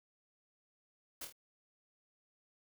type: noise with echo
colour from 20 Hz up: white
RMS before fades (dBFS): -44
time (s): 1.21-1.25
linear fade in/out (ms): 5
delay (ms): 25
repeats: 3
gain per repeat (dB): -5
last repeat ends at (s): 1.325
effects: none